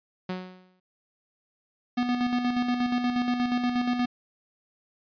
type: tone with exponential decay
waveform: sawtooth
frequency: 184 Hz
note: F#3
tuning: 9 cents flat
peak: -24 dBFS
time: 0.29-0.8 s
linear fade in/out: 5 ms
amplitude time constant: 110 ms
type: tone with tremolo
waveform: square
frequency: 245.3 Hz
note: B3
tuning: 12 cents flat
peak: -23 dBFS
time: 1.97-4.06 s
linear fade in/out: 10 ms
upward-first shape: square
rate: 8.4 Hz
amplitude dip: 45%
effects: resampled to 11025 Hz